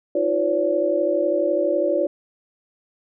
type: tone cluster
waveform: sine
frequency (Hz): 319.4 / 355.3 / 519 / 571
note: D#4 / F4 / C5 / D5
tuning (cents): +45 / +30 / -14 / -49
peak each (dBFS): -26 / -24 / -26 / -20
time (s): 0.15-2.07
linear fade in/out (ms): 5
effects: none